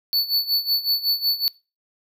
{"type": "tone with tremolo", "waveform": "square", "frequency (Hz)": 4466, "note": "C#8", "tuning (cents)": 12, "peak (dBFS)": -17, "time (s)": [0.13, 1.48], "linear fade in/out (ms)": 0, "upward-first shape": "sine", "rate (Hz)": 5.4, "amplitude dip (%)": 85, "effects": ["noise-tail reverb RT60 0.3 s tail -23 dB re dry"]}